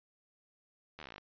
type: slowing click train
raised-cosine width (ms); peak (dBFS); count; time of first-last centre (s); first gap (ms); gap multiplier
0.3; -30; 13; 0.99-1.181; 12; 1.05
effects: resampled to 11025 Hz